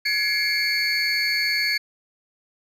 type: tone cluster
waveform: triangle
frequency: 1685 / 2147 / 2307 / 4457 Hz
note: G#6 / C7 / D7 / C#8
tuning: +25 / +44 / -31 / +9 cents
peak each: -25 / -23 / -27 / -22 dBFS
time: 0.05-1.78 s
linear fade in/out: 10 ms
effects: tanh soft clip ceiling -11 dBFS